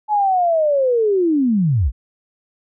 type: linear sweep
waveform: sine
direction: down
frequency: 860 to 47.45 Hz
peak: -13 dBFS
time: 0.08-1.92 s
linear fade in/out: 50 ms
effects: none